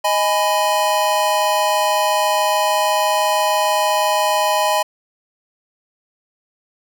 square chord, G# minor, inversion second, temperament just, 623 / 830.6 / 996.7 Hz, D#5 / G#5 / B5, +2 / 0 / +16 cents, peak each -20 dBFS, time 0.04-4.83 s, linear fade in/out 10 ms, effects none

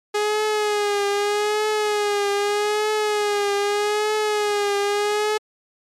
sawtooth tone with vibrato, 415.6 Hz, G#4, 1 cent sharp, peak -15 dBFS, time 0.14-5.38 s, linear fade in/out 10 ms, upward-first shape triangle, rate 0.81 Hz, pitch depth 57 cents each way, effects low-pass 9000 Hz 12 dB/octave + MP3 96 kbps

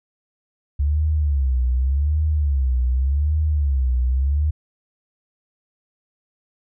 sine tone with vibrato, 69.3 Hz, C#2, in tune, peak -16 dBFS, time 0.79-4.51 s, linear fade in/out 10 ms, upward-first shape sine, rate 0.86 Hz, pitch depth 190 cents each way, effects none

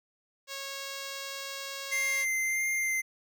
5% pulse tone, 549 Hz, C#5, 17 cents flat, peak -25 dBFS, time 0.47-2.26 s, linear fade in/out 50 ms
square tone with vibrato, 2093 Hz, C7, in tune, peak -28 dBFS, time 1.91-3.02 s, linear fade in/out 20 ms, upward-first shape sine, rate 1.6 Hz, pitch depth 14 cents each way
effects none

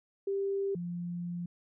sine tone pair in turn, 394.3 / 174.18 Hz, G4 / F3, +10 / -4 cents, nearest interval octave + major second, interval 1414 cents, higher first, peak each -29 / -34 dBFS, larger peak first, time 0.27-0.75 / 0.75-1.46 s, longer second, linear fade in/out 5 ms, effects none

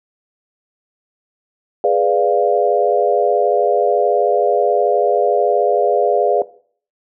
sine chord, G# diminished seventh, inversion none, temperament equal, 415.3 / 493.9 / 587.3 / 698.5 Hz, G#4 / B4 / D5 / F5, 0 / 0 / 0 / 0 cents, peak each -17 dBFS, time 1.84-6.42 s, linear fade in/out 2 ms, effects noise-tail reverb RT60 0.5 s tail -18 dB re dry

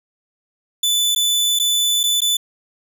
sawtooth tone with dropouts, 3494 Hz, A7, 13 cents flat, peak -12 dBFS, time 0.83-2.37 s, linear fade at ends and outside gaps 5 ms, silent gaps 1.15-1.16 / 1.59-1.597 / 2.033-2.037 / 2.206-2.217 s, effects none

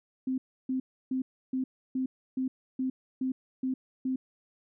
sine tone bursts, 260 Hz, C4, 11 cents flat, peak -27 dBFS, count 10, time 0.27-4.16 s, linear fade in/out 5 ms, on 110 ms, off 310 ms, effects none

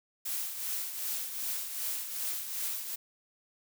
blue noise with tremolo, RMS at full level -33 dBFS, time 0.25-2.96 s, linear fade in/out 10 ms, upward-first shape triangle, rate 2.6 Hz, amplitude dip 60%, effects none

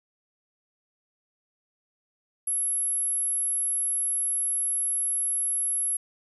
sine tone, 11180 Hz, F9, 1 cent sharp, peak -24 dBFS, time 2.47-5.97 s, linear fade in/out 5 ms, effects none

